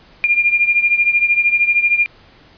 sine beating tone pair, 2400 / 2413 Hz, D7 / D7, +37 / +46 cents, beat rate 13 Hz, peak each -13 / -17 dBFS, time 0.24-2.06 s, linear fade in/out 0 ms, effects pink hiss -47 dBFS RMS until 2.57 s + resampled to 11025 Hz

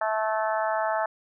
harmonic tone, 217.9 Hz, A3, 17 cents flat, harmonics 3 / 4 / 5 / 6 / 7 / 8, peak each -27 / -28 / -34 / -33 / -36 / -36 dBFS, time 0.01-1.06 s, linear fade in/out 5 ms, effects none

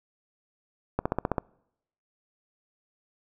click train, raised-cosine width 1 ms, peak -11 dBFS, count 7, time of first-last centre 0.99-1.382 s, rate 15.3 Hz, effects noise-tail reverb RT60 0.8 s tail -26 dB re dry

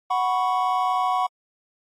triangle chord, F# suspended fourth, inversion none, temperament equal, 740 / 987.8 / 1108.7 Hz, F#5 / B5 / C#6, 0 / 0 / 0 cents, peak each -21 / -24 / -23 dBFS, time 0.1-1.27 s, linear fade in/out 10 ms, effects AAC 48 kbps

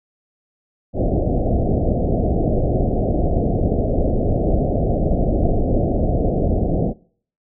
pink low-pass noise, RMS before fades -18 dBFS, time 0.93-6.94 s, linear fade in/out 50 ms, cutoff 720 Hz, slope 96 dB/octave, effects noise-tail reverb RT60 0.5 s tail -22 dB re dry

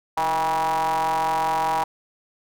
square ring-modulated tone, 82.41 Hz, E2, in tune, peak -18 dBFS, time 0.17-1.84 s, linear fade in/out 5 ms, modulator 884 Hz, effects none

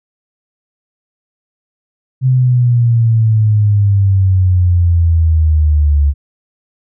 sine exponential sweep, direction down, 130.81 to 70.7 Hz, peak -7 dBFS, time 2.21-6.14 s, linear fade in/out 50 ms, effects none

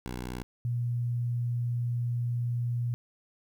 10% pulse / sine tone pair in turn, 61.74 / 120.17 Hz, B1 / B2, 0 / -47 cents, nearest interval octave, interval 1153 cents, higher second, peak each -27 dBFS, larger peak neither, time 0.06-0.43 / 0.65-2.94 s, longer second, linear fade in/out 0 ms, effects 11-bit

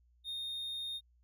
triangle tone, 3684 Hz, A#7, 21 cents flat, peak -36 dBFS, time 0.24-1.01 s, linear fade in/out 50 ms, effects added 60 Hz sine -65 dBFS peak until 1.23 s

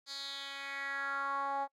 10% pulse tone with band-pass filter sweep, 277.2 Hz, C#4, in tune, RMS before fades -38 dBFS, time 0.06-1.68 s, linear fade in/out 50 ms, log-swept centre 4900 to 770 Hz, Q 3.7, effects noise-tail reverb RT60 0.1 s tail -25 dB re dry

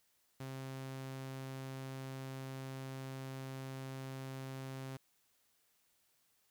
sawtooth tone, 133 Hz, C3, 29 cents sharp, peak -39 dBFS, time 0.4-4.97 s, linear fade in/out 5 ms, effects white hiss -75 dBFS RMS until 6.5 s

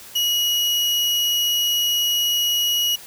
35% pulse tone, 2906 Hz, F#7, 32 cents flat, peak -16 dBFS, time 0.15-2.96 s, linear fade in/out 10 ms, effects white hiss -41 dBFS RMS until 3.06 s

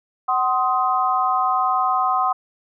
sine chord, C diminished, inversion second, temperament just, 753.5 / 1046.5 / 1255.8 Hz, Gb5 / C6 / Eb6, +31 / 0 / +16 cents, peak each -21 dBFS, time 0.28-2.33 s, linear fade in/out 10 ms, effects none

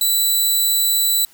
10% pulse tone, 3972 Hz, B7, 9 cents sharp, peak -7 dBFS, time 0.01-1.25 s, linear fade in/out 2 ms, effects white hiss -50 dBFS RMS until 1.33 s

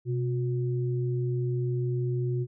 sine tone pair together, 126.9 / 360.5 Hz, B2 / F#4, +47 / -45 cents, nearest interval octave + tritone, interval 1808 cents, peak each -26 / -33 dBFS, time 0.05-2.47 s, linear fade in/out 50 ms, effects none

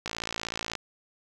click train, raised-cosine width 0.2 ms, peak -14 dBFS, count 40, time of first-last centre 0.06-0.753 s, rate 56.3 Hz, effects none

